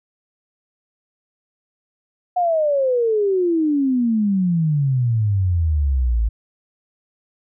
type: exponential sweep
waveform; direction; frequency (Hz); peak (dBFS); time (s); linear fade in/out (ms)
sine; down; 731 to 53; -15; 2.36-6.29; 10
effects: none